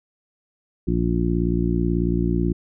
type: harmonic tone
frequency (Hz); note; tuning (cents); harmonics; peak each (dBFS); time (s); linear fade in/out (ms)
58.27; A#1; 0; 1 / 2 / 3 / 4 / 5 / 6; -24 / -28 / -23 / -29 / -26 / -26; 0.87-2.53; 10
effects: none